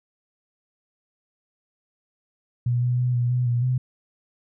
sine tone with pitch steps, 121.5 / 123.4 / 124.5 / 121.4 / 124.6 / 120.3 / 127.1 Hz, B2 / B2 / B2 / B2 / B2 / B2 / C3, -28 / -1 / +14 / -29 / +16 / -45 / -50 cents, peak -19 dBFS, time 2.66-3.78 s, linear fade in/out 5 ms, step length 160 ms, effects none

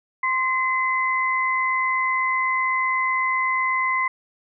sine tone pair together, 1046.5 / 2042 Hz, C6 / C7, 0 / -43 cents, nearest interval octave, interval 1157 cents, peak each -22 dBFS, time 0.23-4.08 s, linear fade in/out 5 ms, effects none

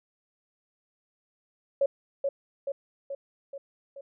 sine tone with echo, 554.4 Hz, C#5, in tune, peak -20 dBFS, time 1.81-1.86 s, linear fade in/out 5 ms, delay 430 ms, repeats 5, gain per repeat -4 dB, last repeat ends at 4.01 s, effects none

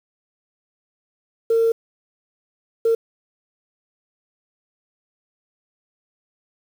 sine tone bursts at uneven times, 456.2 Hz, A#4, 37 cents flat, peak -13 dBFS, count 2, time 1.5-1.72 / 2.85-2.95 s, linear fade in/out 5 ms, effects tanh soft clip ceiling -10 dBFS + 7-bit

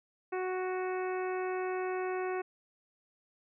harmonic tone, 370 Hz, F#4, in tune, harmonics 1 / 2 / 3 / 4 / 5 / 6 / 7, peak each -33 / -39 / -43 / -45 / -47 / -49 / -50 dBFS, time 0.32-2.42 s, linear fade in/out 10 ms, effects none

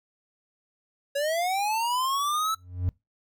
square linear sweep, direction up, 552 to 1323 Hz, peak -25 dBFS, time 1.15-2.55 s, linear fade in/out 10 ms
triangle tone with exponential growth, 89.9 Hz, F#2, 49 cents flat, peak -18 dBFS, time 2.54-2.89 s, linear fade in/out 0 ms, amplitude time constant 76 ms
effects noise-tail reverb RT60 0.2 s tail -22 dB re dry

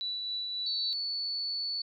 sine tone with tremolo, 3951 Hz, B7, in tune, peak -31 dBFS, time 0.01-0.93 s, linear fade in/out 0 ms, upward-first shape triangle, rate 3.7 Hz, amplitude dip 30%
sine tone, 4454 Hz, C#8, 7 cents sharp, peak -31 dBFS, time 0.66-1.82 s, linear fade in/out 5 ms
effects none

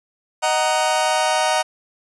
sawtooth chord, D# minor, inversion none, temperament just, 622.3 / 746.7 / 933.4 Hz, D#5 / F#5 / A#5, 0 / +16 / +2 cents, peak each -17 dBFS, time 0.42-1.63 s, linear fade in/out 20 ms, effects resampled to 24000 Hz + 8-bit

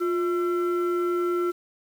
sine tone pair together, 352.6 / 1347.5 Hz, F4 / E6, +17 / +38 cents, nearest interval octave + major seventh, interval 2321 cents, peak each -21 / -28 dBFS, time 0-1.52 s, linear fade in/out 20 ms, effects tanh soft clip ceiling -19 dBFS + 8-bit

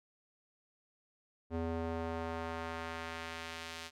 square tone with band-pass filter sweep, 82.41 Hz, E2, in tune, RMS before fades -40 dBFS, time 1.5-3.91 s, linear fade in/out 50 ms, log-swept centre 370 to 4000 Hz, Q 0.76, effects none

